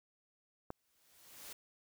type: noise with exponential growth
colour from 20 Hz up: white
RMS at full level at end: -47 dBFS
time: 0.7-1.53 s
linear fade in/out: 5 ms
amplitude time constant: 180 ms
type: click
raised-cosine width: 1 ms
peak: -27 dBFS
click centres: 0.704 s
effects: none